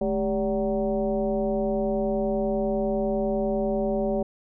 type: tone with frequency modulation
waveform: sine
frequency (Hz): 395.1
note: G4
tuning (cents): +14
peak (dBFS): -22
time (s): 0.01-4.23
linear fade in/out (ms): 5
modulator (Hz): 180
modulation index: 1.5
effects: none